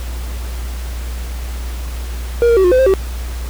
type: tone with pitch steps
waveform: triangle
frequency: 472.8 / 465.8 / 381.2 / 357.2 / 511 / 527 / 383.6 Hz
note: A#4 / A#4 / G4 / F4 / C5 / C5 / G4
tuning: +24 / -1 / -48 / +39 / -41 / +12 / -37 cents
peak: -6 dBFS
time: 2.42-2.938 s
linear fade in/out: 0 ms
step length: 74 ms
effects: added 60 Hz sine -21 dBFS peak until 3.49 s + pink hiss -34 dBFS RMS until 3.49 s